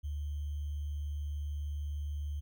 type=tone with sample-and-hold; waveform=sine; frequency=73.4 Hz; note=D2; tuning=in tune; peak=-34 dBFS; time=0.03-2.41 s; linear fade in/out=20 ms; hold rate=3150 Hz; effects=none